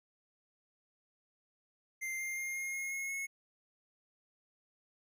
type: tone with pitch steps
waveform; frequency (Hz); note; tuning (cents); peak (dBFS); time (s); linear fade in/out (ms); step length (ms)
square; 2093 / 2108 / 2122 / 2137 / 2152 / 2167 / 2182; C7 / C7 / C7 / C7 / C7 / C#7 / C#7; 0 / +12 / +24 / +36 / +48 / -40 / -28; -37; 2.01-3.27; 20; 180
effects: none